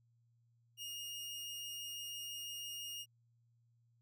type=tone; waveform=sawtooth; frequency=2849 Hz; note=F7; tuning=34 cents sharp; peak=-40 dBFS; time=0.77-3.06 s; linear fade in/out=50 ms; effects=added 117 Hz sine -70 dBFS peak until 4.01 s